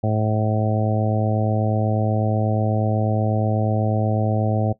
harmonic tone, 108.2 Hz, A2, 29 cents flat, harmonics 1 / 2 / 3 / 4 / 5 / 6 / 7, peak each -20 / -25 / -30 / -31 / -27 / -28 / -29 dBFS, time 0.03-4.73 s, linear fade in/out 10 ms, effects noise-tail reverb RT60 0.1 s tail -17 dB re dry

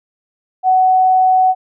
sine tone, 747 Hz, F#5, 16 cents sharp, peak -8 dBFS, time 0.63-1.55 s, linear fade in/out 50 ms, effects none

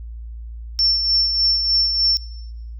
sine tone with tremolo, 5410 Hz, E8, 44 cents sharp, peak -13 dBFS, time 0.79-2.17 s, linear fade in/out 0 ms, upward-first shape sine, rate 3.3 Hz, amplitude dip 45%, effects noise-tail reverb RT60 0.9 s tail -21 dB re dry + added 57 Hz sine -30 dBFS peak until 2.79 s

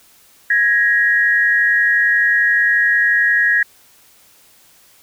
sine tone pair together, 1657 / 1888.3 Hz, G#6 / A#6, -4 / +22 cents, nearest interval major second, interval 226 cents, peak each -14 dBFS, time 0.5-3.63 s, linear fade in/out 5 ms, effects white hiss -50 dBFS RMS until 5.02 s

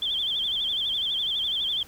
sine tone with vibrato, 3322 Hz, G#7, in tune, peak -24 dBFS, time 0.02-1.83 s, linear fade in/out 2 ms, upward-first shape sine, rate 12 Hz, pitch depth 120 cents each way, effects pink hiss -50 dBFS RMS until 1.87 s

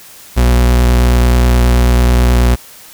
40% pulse tone with vibrato, 60.8 Hz, B1, 26 cents flat, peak -6 dBFS, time 0.36-2.56 s, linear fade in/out 20 ms, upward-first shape sine, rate 9.3 Hz, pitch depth 17 cents each way, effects white hiss -37 dBFS RMS until 2.93 s

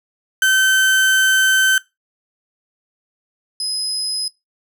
35% pulse tone pair in turn, 1540 / 5056 Hz, G6 / D#8, -31 / +27 cents, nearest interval octave + major sixth, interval 2058 cents, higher second, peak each -10 / -18 dBFS, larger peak first, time 0.42-1.78 / 3.6-4.28 s, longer first, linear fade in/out 2 ms, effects noise-tail reverb RT60 0.2 s tail -20 dB re dry

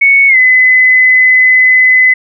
sine tone with pitch glide, 2217 to 2021 Hz, C#7 to B6, 0 to +39 cents, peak -3 dBFS, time 0.01-2.14 s, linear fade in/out 10 ms, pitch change -161 cents, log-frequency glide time 0.28-0.37 s, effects none

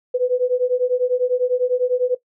sine beating tone pair, 493.9 / 503.9 Hz, B4 / B4, 0 / +35 cents, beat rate 10 Hz, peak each -19 dBFS, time 0.14-2.15 s, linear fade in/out 10 ms, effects noise-tail reverb RT60 0.1 s tail -17 dB re dry

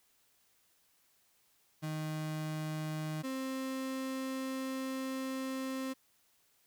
35% pulse tone pair in turn, 155.3 / 263.8 Hz, D#3 / C4, -3 / +14 cents, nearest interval major sixth, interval 917 cents, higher second, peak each -34 / -34 dBFS, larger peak neither, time 1.82-3.23 / 3.23-5.94 s, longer second, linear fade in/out 20 ms, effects white hiss -71 dBFS RMS until 6.66 s

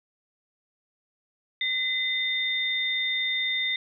sine tone pair together, 2035 / 3626 Hz, C7 / A#7, -49 / -49 cents, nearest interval minor seventh, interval 1000 cents, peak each -27 dBFS, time 1.61-3.76 s, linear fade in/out 2 ms, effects none

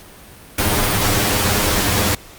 pink noise with comb filter, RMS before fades -17 dBFS, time 0.58-2.15 s, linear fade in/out 5 ms, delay 9.8 ms, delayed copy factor +0.75, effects pink hiss -41 dBFS RMS until 2.38 s + Opus 48 kbps

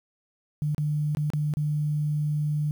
sine tone with dropouts, 150 Hz, D3, 37 cents sharp, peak -23 dBFS, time 0.62-2.71 s, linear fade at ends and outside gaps 0 ms, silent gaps 0.747-0.781 / 1.149-1.171 / 1.302-1.335 / 1.538-1.57 s, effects 9-bit

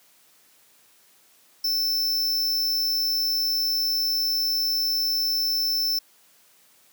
square tone, 5320 Hz, E8, 15 cents sharp, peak -22 dBFS, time 1.64-5.99 s, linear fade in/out 5 ms, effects white hiss -58 dBFS RMS until 6.92 s + high-pass 150 Hz 12 dB/octave

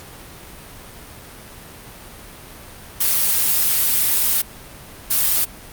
blue noise bursts at uneven times, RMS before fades -17 dBFS, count 2, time 3-4.42 / 5.1-5.45 s, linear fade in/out 10 ms, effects pink hiss -39 dBFS RMS until 5.72 s + Opus 48 kbps

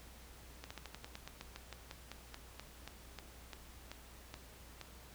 slowing click train, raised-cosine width 0.2 ms, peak -28 dBFS, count 21, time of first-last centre 0.64-4.813 s, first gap 65 ms, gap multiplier 1.11, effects added 60 Hz sine -57 dBFS peak until 5.14 s + pink hiss -58 dBFS RMS until 5.14 s

